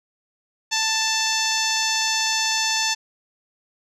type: tone with low-pass filter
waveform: 10% pulse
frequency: 884 Hz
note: A5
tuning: 8 cents sharp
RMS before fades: -22 dBFS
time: 0.71-2.95 s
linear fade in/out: 20 ms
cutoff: 6700 Hz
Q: 3.3
effects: none